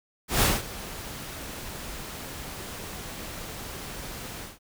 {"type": "noise with ADSR envelope", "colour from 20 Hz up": "pink", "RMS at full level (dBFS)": -20, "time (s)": [0.28, 4.59], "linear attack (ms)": 140, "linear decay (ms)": 200, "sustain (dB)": -18, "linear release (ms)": 170, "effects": []}